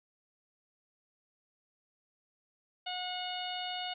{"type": "harmonic tone", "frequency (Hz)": 727, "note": "F#5", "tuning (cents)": -31, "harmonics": [1, 2, 3, 4, 5, 6], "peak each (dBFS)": [-39, -47, -47, -40, -44, -48], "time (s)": [2.86, 3.94], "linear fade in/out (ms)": 10, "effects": []}